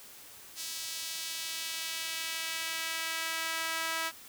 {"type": "tone with high-pass filter sweep", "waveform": "sawtooth", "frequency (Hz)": 325.6, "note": "E4", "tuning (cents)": -21, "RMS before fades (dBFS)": -36, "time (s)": [0.55, 4.12], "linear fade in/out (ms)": 50, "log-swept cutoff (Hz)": [4700, 1300], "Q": 1, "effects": ["white hiss -51 dBFS RMS until 4.28 s"]}